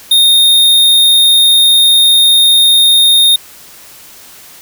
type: tone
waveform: square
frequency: 3685 Hz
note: A#7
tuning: 21 cents flat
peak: -5 dBFS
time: 0.11-3.36 s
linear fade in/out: 5 ms
effects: white hiss -36 dBFS RMS until 4.61 s